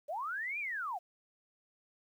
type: linear two-way sweep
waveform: sine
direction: up then down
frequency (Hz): 541 to 2466 to 653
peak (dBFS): -35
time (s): 0.08-0.99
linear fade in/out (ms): 20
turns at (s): 0.59
effects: 11-bit